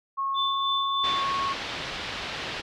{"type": "tone with pitch glide", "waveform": "sine", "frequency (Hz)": [1091, 1100.5], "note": ["C#6", "C#6"], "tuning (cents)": [-28, -13], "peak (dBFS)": -25, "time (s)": [0.17, 1.54], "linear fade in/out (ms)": 20, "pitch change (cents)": 15, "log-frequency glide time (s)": [0.36, 1.24]}
{"type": "tone with tremolo", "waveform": "sine", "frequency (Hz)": 3520, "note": "A7", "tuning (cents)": 0, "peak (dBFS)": -25, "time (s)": [0.34, 1.25], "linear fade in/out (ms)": 50, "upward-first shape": "sine", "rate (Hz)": 3.2, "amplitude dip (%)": 50}
{"type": "low-pass noise", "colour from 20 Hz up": "white", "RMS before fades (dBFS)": -34, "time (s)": [1.03, 2.62], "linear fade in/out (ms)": 20, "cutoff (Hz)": 4000, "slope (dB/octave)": 24}
{"effects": []}